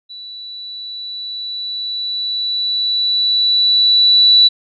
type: tone with level ramp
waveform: sine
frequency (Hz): 3951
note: B7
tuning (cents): 0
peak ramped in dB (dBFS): -30 to -5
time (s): 0.09-4.49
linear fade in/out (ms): 20
effects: none